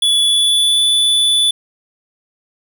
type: tone with pitch glide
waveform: square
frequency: 3426 to 3474 Hz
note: A7 to A7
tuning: -47 to -23 cents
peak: -11 dBFS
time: 0.02-1.51 s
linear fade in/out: 5 ms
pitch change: +24 cents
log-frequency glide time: 0.23-0.83 s
effects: none